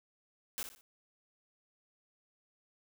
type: noise with echo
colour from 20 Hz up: white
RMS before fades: -38 dBFS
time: 0.58-0.63 s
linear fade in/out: 0 ms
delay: 60 ms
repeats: 3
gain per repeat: -9 dB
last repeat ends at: 0.81 s
effects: none